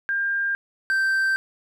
sine / triangle tone pair in turn, 1600 / 1561.7 Hz, G6 / G6, +35 / -7 cents, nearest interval unison, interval 42 cents, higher first, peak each -21 / -17 dBFS, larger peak second, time 0.09-0.55 / 0.9-1.36 s, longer neither, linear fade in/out 0 ms, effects none

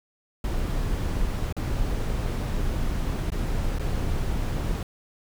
brown noise with dropouts, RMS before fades -26 dBFS, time 0.44-4.83 s, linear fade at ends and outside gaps 2 ms, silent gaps 1.526-1.566 / 3.303-3.319 / 3.786-3.795 s, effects none

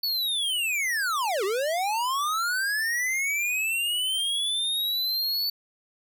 square linear two-way sweep, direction down then up, 4500 to 367.6 to 4500 Hz, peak -25 dBFS, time 0.03-5.5 s, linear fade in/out 5 ms, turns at 1.44 s, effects none

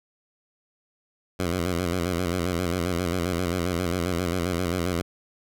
10% pulse tone with vibrato, 88.3 Hz, F2, 20 cents sharp, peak -16 dBFS, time 1.39-5.02 s, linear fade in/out 10 ms, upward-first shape square, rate 7.5 Hz, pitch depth 74 cents each way, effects none

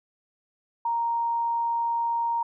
sine tone, 932.3 Hz, A#5, in tune, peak -23 dBFS, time 0.85-2.43 s, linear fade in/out 5 ms, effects none

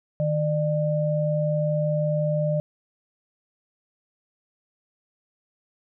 sine tone pair together, 154.23 / 599 Hz, D#3 / D5, -15 / +34 cents, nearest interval octave + major seventh, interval 2349 cents, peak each -23 / -24 dBFS, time 0.2-2.6 s, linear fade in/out 0 ms, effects none

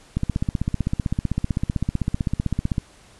click train, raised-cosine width 5 ms, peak -9 dBFS, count 42, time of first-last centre 0.17-2.781 s, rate 15.7 Hz, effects pink hiss -51 dBFS RMS until 3.19 s + resampled to 24000 Hz

